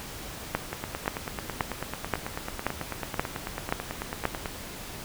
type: two click trains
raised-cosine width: 0.5 ms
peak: -9 / -16 dBFS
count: 8 / 35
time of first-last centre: 0.55-4.254 / 0.73-4.458 s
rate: 1.89 / 9.12 Hz
effects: pink hiss -40 dBFS RMS until 5.04 s